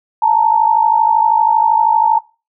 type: tone pair together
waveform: sine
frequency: 869 / 921.7 Hz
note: A5 / A#5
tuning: -22 / -20 cents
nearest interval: minor second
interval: 102 cents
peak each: -12 dBFS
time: 0.22-2.19 s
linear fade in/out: 5 ms
effects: noise-tail reverb RT60 0.3 s tail -21 dB re dry